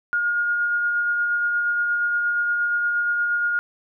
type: tone with tremolo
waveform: sine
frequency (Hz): 1426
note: F6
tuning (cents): +36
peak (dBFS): -18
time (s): 0.13-3.59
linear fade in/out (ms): 0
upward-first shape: sine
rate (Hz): 8.5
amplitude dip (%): 25
effects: none